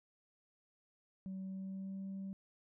sine tone with pitch glide, 190 to 193.66 Hz, F#3 to G3, +46 to -21 cents, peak -39 dBFS, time 1.26-2.33 s, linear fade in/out 0 ms, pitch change +33 cents, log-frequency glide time 1.4-2.06 s, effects tanh soft clip ceiling -39 dBFS

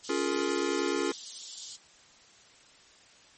white high-pass noise, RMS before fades -39 dBFS, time 0.03-1.77 s, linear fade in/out 20 ms, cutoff 3200 Hz, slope 48 dB/octave
square chord, Bb minor seventh, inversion first, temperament just, 279.7 / 349.6 / 419.5 / 466.2 Hz, Db4 / F4 / Ab4 / Bb4, +16 / +2 / +17 / 0 cents, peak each -34 / -32 / -33 / -37 dBFS, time 0.09-1.12 s, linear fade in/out 5 ms
effects white hiss -57 dBFS RMS until 3.37 s + MP3 32 kbps

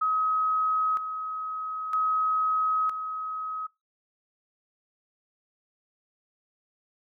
sine tone with tremolo, 1271 Hz, D#6, 36 cents sharp, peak -22 dBFS, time 0.01-3.67 s, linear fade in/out 10 ms, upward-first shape square, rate 0.52 Hz, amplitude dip 60%, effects noise-tail reverb RT60 0.2 s tail -21 dB re dry

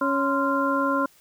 harmonic tone with a mistuned harmonic, 277.2 Hz, C#4, in tune, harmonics 1 / 2 / 4 / 5, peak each -25 / -27 / -25 / -27 dBFS, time 0.01-1.06 s, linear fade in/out 5 ms, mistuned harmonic 4, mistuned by -110 cents, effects white hiss -57 dBFS RMS until 1.2 s

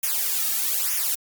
blue noise with flanger, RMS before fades -24 dBFS, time 0.03-1.15 s, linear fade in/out 5 ms, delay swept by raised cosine 0.23 to 2.03 ms, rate 1.1 Hz, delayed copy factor -0.9, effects Opus 48 kbps

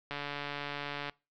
click train, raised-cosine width 0.3 ms, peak -21 dBFS, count 143, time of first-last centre 0.11-1.096 s, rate 144 Hz, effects noise-tail reverb RT60 0.3 s tail -25 dB re dry + low-pass 5000 Hz 12 dB/octave

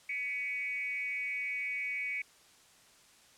sine tone with frequency modulation, 2247 Hz, C#7, 23 cents sharp, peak -33 dBFS, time 0.09-2.22 s, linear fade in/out 5 ms, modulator 264 Hz, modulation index 0.61, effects white hiss -61 dBFS RMS until 3.37 s + low-pass 9000 Hz 12 dB/octave

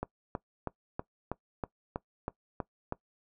click train, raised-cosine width 1 ms, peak -19 dBFS, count 10, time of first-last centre 0.03-2.924 s, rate 3.11 Hz, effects noise-tail reverb RT60 0.1 s tail -20 dB re dry

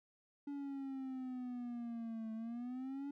triangle exponential two-way sweep, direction down then up, 286.3 to 220.1 to 286.3 Hz, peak -39 dBFS, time 0.47-3.11 s, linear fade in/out 5 ms, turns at 2.33 s, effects none

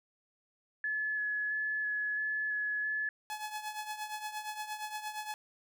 sine tone with vibrato, 1708 Hz, G#6, 48 cents sharp, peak -31 dBFS, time 0.84-3.09 s, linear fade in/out 2 ms, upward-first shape square, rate 1.5 Hz, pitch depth 10 cents each way
sawtooth tone with tremolo, 852 Hz, G#5, 44 cents sharp, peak -31 dBFS, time 3.3-5.34 s, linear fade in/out 0 ms, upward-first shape triangle, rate 8.6 Hz, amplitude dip 75%
effects none

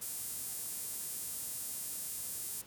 sawtooth tone with high-pass filter, 345.4 Hz, F4, 19 cents flat, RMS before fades -41 dBFS, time 0.01-2.62 s, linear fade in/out 10 ms, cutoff 9700 Hz, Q 1.4, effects pink hiss -56 dBFS RMS until 2.66 s + high-pass 80 Hz 12 dB/octave

